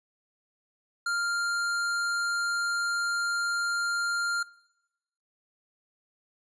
sine tone with hard clipping, 1396.9 Hz, F6, in tune, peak -28 dBFS, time 1.06-4.43 s, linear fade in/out 5 ms, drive 17 dB, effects noise-tail reverb RT60 0.9 s tail -21 dB re dry + resampled to 22050 Hz

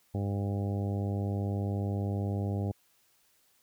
harmonic tone, 100 Hz, G2, 35 cents sharp, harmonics 1 / 2 / 3 / 4 / 5 / 6 / 7 / 8, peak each -30 / -36 / -40 / -42 / -44 / -46 / -47 / -48 dBFS, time 0.14-2.72 s, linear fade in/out 10 ms, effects white hiss -68 dBFS RMS until 3.62 s

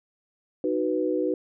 sine chord, B major, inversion first, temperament just, 308.7 / 370.4 / 493.9 Hz, D#4 / F#4 / B4, -14 / +2 / 0 cents, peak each -27 dBFS, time 0.64-1.34 s, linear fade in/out 2 ms, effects none

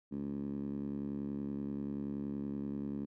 10% pulse tone with band-pass filter, 70.5 Hz, C#2, 30 cents sharp, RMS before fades -39 dBFS, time 0.11-3.06 s, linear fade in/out 20 ms, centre 240 Hz, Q 3.3, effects none

